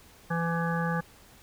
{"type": "harmonic tone", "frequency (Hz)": 167.8, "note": "E3", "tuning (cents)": 31, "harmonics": [1, 3, 5, 7, 9, 10], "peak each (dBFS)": [-28, -35, -35, -36, -39, -36], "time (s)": [0.3, 1.01], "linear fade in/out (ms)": 10, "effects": ["pink hiss -55 dBFS RMS until 1.42 s"]}